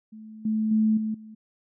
sine tone with level steps, 217.6 Hz, A3, 19 cents flat, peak -40 / -22 / -18 / -25 / -41 dBFS, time 0.12-1.35 s, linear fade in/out 10 ms, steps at 0.45 / 0.71 / 0.97 / 1.14 s, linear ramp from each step 5 ms, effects none

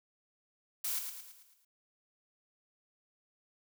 blue noise with echo, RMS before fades -35 dBFS, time 0.84-0.99 s, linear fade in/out 5 ms, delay 110 ms, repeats 6, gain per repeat -6 dB, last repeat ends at 1.65 s, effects none

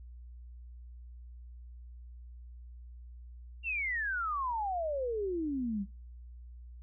sine exponential sweep, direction down, 2794 to 188.2 Hz, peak -31 dBFS, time 3.63-5.86 s, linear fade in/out 50 ms, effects noise-tail reverb RT60 0.4 s tail -25 dB re dry + added 60 Hz sine -46 dBFS peak until 6.82 s

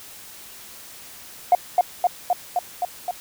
sine tone with echo, 717 Hz, F5, 45 cents sharp, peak -9 dBFS, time 1.52-1.55 s, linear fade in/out 2 ms, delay 260 ms, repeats 6, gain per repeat -2 dB, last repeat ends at 3.11 s, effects tanh soft clip ceiling -6 dBFS + white hiss -42 dBFS RMS until 3.2 s

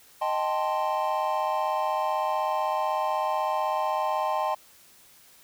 triangle chord, A half-diminished seventh, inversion second, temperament equal, 622.3 / 784 / 880 / 1046.5 Hz, Eb5 / G5 / A5 / C6, 0 / 0 / 0 / 0 cents, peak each -28 dBFS, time 0.21-4.55 s, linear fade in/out 10 ms, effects white hiss -55 dBFS RMS until 5.43 s

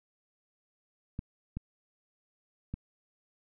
clicks, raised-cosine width 5 ms, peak -23 dBFS, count 3, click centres 1.191 / 1.57 / 2.74 s, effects none

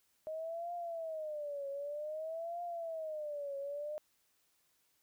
sine tone with vibrato, 622.3 Hz, D#5, in tune, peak -38 dBFS, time 0.27-3.98 s, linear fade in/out 0 ms, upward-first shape triangle, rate 0.53 Hz, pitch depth 210 cents each way, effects white hiss -75 dBFS RMS until 5.02 s

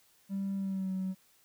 triangle tone with pitch glide, 195.8 to 188.37 Hz, G3 to F#3, -2 to +31 cents, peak -28 dBFS, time 0.29-1.15 s, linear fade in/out 50 ms, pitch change -67 cents, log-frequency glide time 0.56-0.92 s, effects tanh soft clip ceiling -28 dBFS + white hiss -66 dBFS RMS until 1.44 s

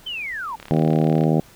sine linear sweep, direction down, 3136 to 830.6 Hz, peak -26 dBFS, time 0.06-0.56 s, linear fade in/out 10 ms
click train, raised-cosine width 0.3 ms, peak -21 dBFS, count 24, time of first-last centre 0.6-1.237 s, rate 36.1 Hz
harmonic tone, 78.9 Hz, D#2, 25 cents sharp, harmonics 2 / 3 / 4 / 5 / 6 / 7 / 8 / 9 / 10, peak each -18 / -22 / -24 / -26 / -28 / -29 / -30 / -31 / -32 dBFS, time 0.71-1.4 s, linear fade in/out 0 ms
effects pink hiss -49 dBFS RMS until 1.55 s

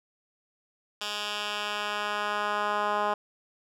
10% pulse tone with band-pass filter sweep, 207.7 Hz, G#3, in tune, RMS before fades -30 dBFS, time 1.01-3.14 s, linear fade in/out 5 ms, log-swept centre 3800 to 960 Hz, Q 1.2, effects none

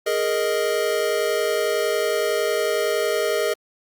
square chord, Ab suspended second, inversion none, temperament equal, 415.3 / 466.2 / 622.3 Hz, Ab4 / Bb4 / Eb5, 0 / 0 / 0 cents, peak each -25 dBFS, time 0.06-3.54 s, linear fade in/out 10 ms, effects Opus 48 kbps

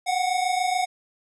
square tone pair together, 727 / 754 Hz, F#5 / F#5, -31 / +32 cents, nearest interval minor second, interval 63 cents, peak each -24 / -27 dBFS, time 0.06-0.86 s, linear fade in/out 20 ms, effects resampled to 24000 Hz

